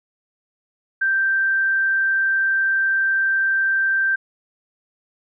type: tone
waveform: sine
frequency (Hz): 1568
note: G6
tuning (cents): 0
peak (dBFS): -16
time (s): 1.01-4.16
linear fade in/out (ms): 10
effects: none